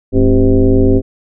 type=tone with frequency modulation; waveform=sine; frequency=146.83 Hz; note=D3; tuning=in tune; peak=-6 dBFS; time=0.12-1.02 s; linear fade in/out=50 ms; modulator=122 Hz; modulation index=2.5; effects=none